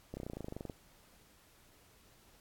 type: slowing click train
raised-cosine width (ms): 2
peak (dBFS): -28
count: 16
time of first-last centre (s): 0.14-0.698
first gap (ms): 30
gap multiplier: 1.03
effects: pink hiss -64 dBFS RMS until 2.4 s + AAC 64 kbps